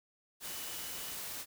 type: tone in noise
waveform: sine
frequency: 2960 Hz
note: F#7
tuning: in tune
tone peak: -52 dBFS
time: 0.43-1.16 s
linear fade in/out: 50 ms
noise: white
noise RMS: -42 dBFS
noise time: 0.4-1.46 s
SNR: -13 dB
effects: none